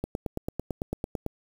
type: click train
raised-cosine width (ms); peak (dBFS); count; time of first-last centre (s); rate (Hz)
2; -16; 12; 0.04-1.264; 8.99
effects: 7-bit